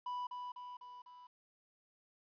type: tone with echo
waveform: triangle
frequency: 987.8 Hz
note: B5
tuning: in tune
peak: -36 dBFS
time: 0.06-0.27 s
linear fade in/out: 5 ms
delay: 250 ms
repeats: 4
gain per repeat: -4 dB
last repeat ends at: 1.27 s
effects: resampled to 11025 Hz + 12-bit